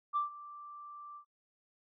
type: tone with ADSR envelope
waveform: sine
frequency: 1174.7 Hz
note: D6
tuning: in tune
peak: -27 dBFS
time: 0.13-1.25 s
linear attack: 33 ms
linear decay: 130 ms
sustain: -19 dB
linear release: 87 ms
effects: noise-tail reverb RT60 0.1 s tail -19 dB re dry + tanh soft clip ceiling -23 dBFS